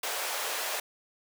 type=high-pass noise; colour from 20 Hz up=pink; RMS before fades=-33 dBFS; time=0.03-0.8 s; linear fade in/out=5 ms; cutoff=520 Hz; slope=24 dB/octave; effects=none